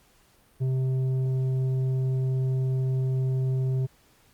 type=tone with tanh clipping; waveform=sine; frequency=130.6 Hz; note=C3; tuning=3 cents flat; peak=-24 dBFS; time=0.6-3.87 s; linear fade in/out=20 ms; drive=7 dB; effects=pink hiss -61 dBFS RMS until 4.33 s + Opus 48 kbps